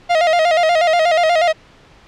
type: tone with vibrato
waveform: 45% pulse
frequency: 666 Hz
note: E5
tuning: 18 cents sharp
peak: -11 dBFS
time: 0.09-1.53 s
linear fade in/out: 20 ms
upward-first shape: square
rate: 8.3 Hz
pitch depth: 85 cents each way
effects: pink hiss -46 dBFS RMS until 2.07 s + low-pass 4000 Hz 12 dB/octave